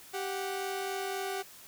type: tone pair together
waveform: sawtooth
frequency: 390.4 / 737 Hz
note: G4 / F#5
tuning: -7 / -7 cents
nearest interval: major seventh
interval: 1100 cents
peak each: -31 / -34 dBFS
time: 0.13-1.43 s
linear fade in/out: 20 ms
effects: white hiss -52 dBFS RMS until 1.67 s